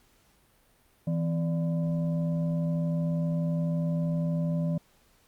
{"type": "tone with frequency modulation", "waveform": "sine", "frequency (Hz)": 164.81, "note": "E3", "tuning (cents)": 0, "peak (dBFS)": -25, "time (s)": [1.07, 4.78], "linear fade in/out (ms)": 5, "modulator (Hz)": 422, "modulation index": 0.51, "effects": ["pink hiss -64 dBFS RMS until 5.27 s", "Opus 48 kbps"]}